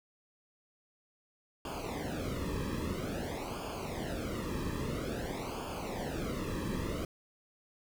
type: noise with flanger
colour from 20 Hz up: brown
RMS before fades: -37 dBFS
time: 1.65-7.05 s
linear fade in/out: 2 ms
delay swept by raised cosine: 0.51 to 1.4 ms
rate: 0.5 Hz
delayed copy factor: -0.9
effects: none